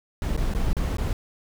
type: noise with dropouts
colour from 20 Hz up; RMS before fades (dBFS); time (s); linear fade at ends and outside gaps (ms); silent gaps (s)
brown; -24; 0.22-1.13; 1; 0.366-0.375 / 0.538-0.548 / 0.731-0.767 / 0.969-0.983
effects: none